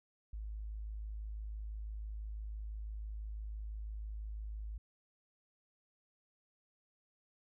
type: tone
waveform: sine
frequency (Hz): 53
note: G#1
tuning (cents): +36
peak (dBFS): -40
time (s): 0.33-4.78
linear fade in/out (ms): 5
effects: none